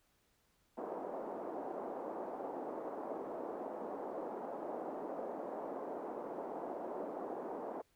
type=band-pass noise; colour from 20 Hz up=white; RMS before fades=-43 dBFS; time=0.77-7.82 s; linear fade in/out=10 ms; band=260 to 790 Hz; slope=24 dB/octave; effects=pink hiss -75 dBFS RMS until 7.95 s